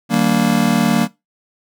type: chord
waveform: square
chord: Eb major seventh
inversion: none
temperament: just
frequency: 155.56 / 194.45 / 233.3 / 291.7 Hz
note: Eb3 / G3 / Bb3 / D4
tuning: 0 / -14 / +2 / -12 cents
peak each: -22 / -19 / -16 / -22 dBFS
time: 0.09-1.08 s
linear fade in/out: 50 ms
effects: noise-tail reverb RT60 0.2 s tail -19 dB re dry